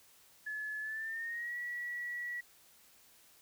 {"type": "tone with pitch glide", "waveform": "sine", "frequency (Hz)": [1714, 1935], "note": ["A6", "B6"], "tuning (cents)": [-46, -36], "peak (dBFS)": -37, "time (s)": [0.46, 2.41], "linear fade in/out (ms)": 10, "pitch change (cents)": 210, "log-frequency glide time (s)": [0.8, 1.57], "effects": ["white hiss -63 dBFS RMS until 3.41 s"]}